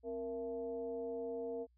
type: tone with frequency modulation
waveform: sine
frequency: 466.2 Hz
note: A#4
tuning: in tune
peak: -38 dBFS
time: 0.03-1.67 s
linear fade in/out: 50 ms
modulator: 203 Hz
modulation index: 0.75
effects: added 60 Hz sine -68 dBFS peak until 1.77 s